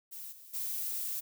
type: noise with level steps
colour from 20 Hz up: violet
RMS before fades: -44 / -53 / -36 dBFS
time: 0.11-1.21 s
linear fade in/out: 20 ms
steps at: 0.31 / 0.53 s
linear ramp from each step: 20 ms
effects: none